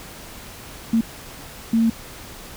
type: tone bursts at uneven times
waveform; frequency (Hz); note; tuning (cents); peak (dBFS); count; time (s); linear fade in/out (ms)
sine; 227; A#3; -46; -14; 2; 0.93-1.01 / 1.73-1.9; 5
effects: pink hiss -39 dBFS RMS until 2.56 s